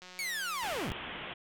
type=click train; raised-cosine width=0.2 ms; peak=-32 dBFS; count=137; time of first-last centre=0.02-0.767 s; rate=182 Hz
type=linear sweep; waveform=sawtooth; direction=down; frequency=2272 to 30.87 Hz; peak=-30 dBFS; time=0.19-0.92 s; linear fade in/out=0 ms
type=low-pass noise; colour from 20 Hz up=white; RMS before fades=-42 dBFS; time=0.62-1.34 s; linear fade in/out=10 ms; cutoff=3400 Hz; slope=96 dB/octave
effects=none